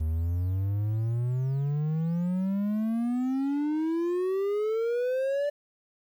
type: exponential sweep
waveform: triangle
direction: up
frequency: 77 to 587.3 Hz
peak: -23 dBFS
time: 0-5.5 s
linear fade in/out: 10 ms
effects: 10-bit